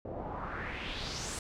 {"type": "noise with low-pass filter sweep", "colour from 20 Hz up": "pink", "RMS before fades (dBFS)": -39, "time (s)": [0.05, 1.39], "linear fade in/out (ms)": 2, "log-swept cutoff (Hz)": [520, 9000], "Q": 3.1, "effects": []}